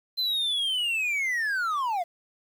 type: linear sweep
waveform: triangle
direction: down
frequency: 4101 to 659.3 Hz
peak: -23 dBFS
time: 0.17-2.04 s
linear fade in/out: 20 ms
effects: 9-bit